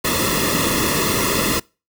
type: noise with comb filter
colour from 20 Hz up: pink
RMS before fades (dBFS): -19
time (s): 0.04-1.6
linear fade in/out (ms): 10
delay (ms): 1.3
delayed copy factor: -0.95
effects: noise-tail reverb RT60 0.3 s tail -25 dB re dry